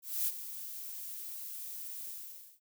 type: noise with ADSR envelope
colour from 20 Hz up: violet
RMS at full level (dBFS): -31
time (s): 0.02-2.6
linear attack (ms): 250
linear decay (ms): 43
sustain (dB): -12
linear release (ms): 510
effects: none